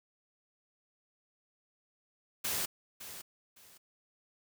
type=noise with echo; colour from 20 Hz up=white; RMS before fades=-34 dBFS; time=2.44-2.66 s; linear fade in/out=10 ms; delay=560 ms; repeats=2; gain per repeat=-12 dB; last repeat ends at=3.78 s; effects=none